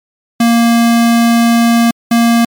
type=tone pair in turn; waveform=square; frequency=233.1 / 233.1 Hz; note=A#3 / A#3; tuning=0 / 0 cents; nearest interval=unison; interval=0 cents; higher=neither; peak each=-7 dBFS; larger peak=neither; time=0.4-1.91 / 2.11-2.45 s; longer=first; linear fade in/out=5 ms; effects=MP3 96 kbps